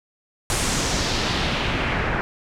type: noise with low-pass filter sweep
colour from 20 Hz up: pink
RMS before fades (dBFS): -23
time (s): 0.5-2.21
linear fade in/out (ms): 0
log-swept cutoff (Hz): 9600 to 1700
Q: 1.7
effects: none